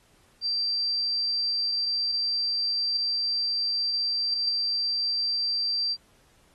sine tone, 4699 Hz, D8, in tune, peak -24 dBFS, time 0.41-5.97 s, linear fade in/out 50 ms, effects pink hiss -62 dBFS RMS until 6.54 s + AAC 32 kbps

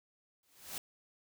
white noise with exponential growth, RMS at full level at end -38 dBFS, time 0.43-0.78 s, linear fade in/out 2 ms, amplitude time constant 76 ms, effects none

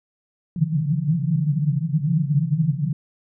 pink band-pass noise, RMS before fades -21 dBFS, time 0.56-2.93 s, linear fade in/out 2 ms, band 140 to 170 Hz, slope 96 dB/octave, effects none

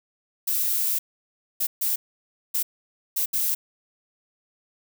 violet noise bursts at uneven times, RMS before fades -24 dBFS, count 6, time 0.47-0.99 / 1.6-1.67 / 1.81-1.96 / 2.54-2.63 / 3.16-3.26 / 3.33-3.55 s, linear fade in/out 10 ms, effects none

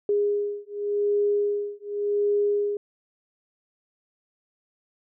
sine beating tone pair, 410 / 410.88 Hz, G#4 / G#4, -22 / -19 cents, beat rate 0.88 Hz, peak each -25 dBFS, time 0.09-2.77 s, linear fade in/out 2 ms, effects none

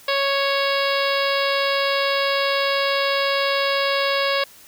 harmonic tone, 554 Hz, C#5, 1 cent flat, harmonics 1 / 2 / 3 / 4 / 5 / 6 / 7 / 8 / 9, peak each -22 / -25 / -27 / -28 / -29 / -30 / -30 / -31 / -32 dBFS, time 0.08-4.44 s, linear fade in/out 5 ms, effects white hiss -47 dBFS RMS until 4.67 s

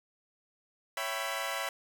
15% pulse chord, C# half-diminished seventh, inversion none, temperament equal with one note detuned, 554.4 / 666.9 / 784 / 987.8 Hz, C#5 / E5 / G5 / B5, 0 / +20 / 0 / 0 cents, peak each -32 / -31 / -34 / -32 dBFS, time 0.97-1.69 s, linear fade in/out 2 ms, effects 10-bit

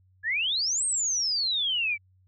sine exponential two-way sweep, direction up then down, 1661.2 to 8580 to 2259 Hz, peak -24 dBFS, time 0.23-1.98 s, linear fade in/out 50 ms, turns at 0.85 s, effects added 93 Hz sine -59 dBFS peak until 2.27 s

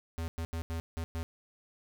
square tone bursts at uneven times, 82.41 Hz, E2, in tune, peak -34 dBFS, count 6, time 0.18-0.28 / 0.38-0.45 / 0.53-0.62 / 0.7-0.8 / 0.97-1.04 / 1.15-1.23 s, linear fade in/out 0 ms, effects none

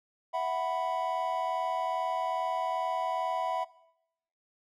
triangle chord, E suspended second, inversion none, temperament just, 659.3 / 741.7 / 988.9 Hz, E5 / F#5 / B5, 0 / +4 / +2 cents, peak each -31 dBFS, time 0.33-3.65 s, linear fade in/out 20 ms, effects noise-tail reverb RT60 0.8 s tail -20 dB re dry

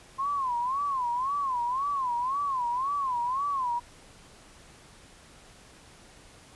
sine tone with vibrato, 1046.5 Hz, C6, in tune, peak -26 dBFS, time 0.18-3.8 s, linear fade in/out 20 ms, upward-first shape sine, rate 1.9 Hz, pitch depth 170 cents each way, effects pink hiss -53 dBFS RMS until 6.55 s + resampled to 24000 Hz

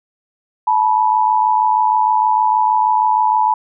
sine tone pair together, 868.6 / 975 Hz, A5 / B5, -23 / -23 cents, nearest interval major second, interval 200 cents, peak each -14 dBFS, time 0.67-3.54 s, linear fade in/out 5 ms, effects none

